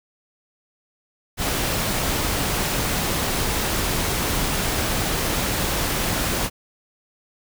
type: noise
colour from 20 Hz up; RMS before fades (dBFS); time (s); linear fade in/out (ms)
pink; -23; 1.37-6.5; 50
effects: none